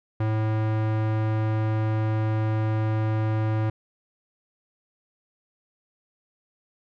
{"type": "tone with low-pass filter", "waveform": "square", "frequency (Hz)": 109.1, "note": "A2", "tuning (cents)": -14, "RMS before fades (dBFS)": -24, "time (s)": [0.2, 3.7], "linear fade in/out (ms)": 5, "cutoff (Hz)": 1800, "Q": 0.67, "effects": []}